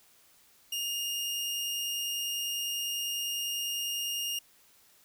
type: tone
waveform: sawtooth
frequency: 2835 Hz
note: F7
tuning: 25 cents sharp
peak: -28 dBFS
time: 0.72-4.39 s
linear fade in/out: 5 ms
effects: white hiss -62 dBFS RMS until 5.04 s